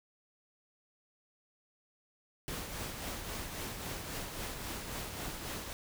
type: noise with tremolo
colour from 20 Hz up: pink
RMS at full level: -39 dBFS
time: 2.48-5.73 s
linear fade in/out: 0 ms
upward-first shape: triangle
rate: 3.7 Hz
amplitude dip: 45%
effects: none